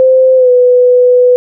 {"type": "tone with pitch glide", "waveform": "sine", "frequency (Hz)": [519, 496.4], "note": ["C5", "B4"], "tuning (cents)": [-14, 9], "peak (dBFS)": -3, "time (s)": [0, 1.36], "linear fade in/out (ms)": 0, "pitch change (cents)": -77, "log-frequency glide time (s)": [0.36, 0.5], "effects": []}